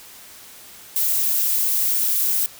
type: noise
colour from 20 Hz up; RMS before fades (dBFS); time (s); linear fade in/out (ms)
violet; -20; 0.96-2.46; 0
effects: white hiss -43 dBFS RMS until 2.59 s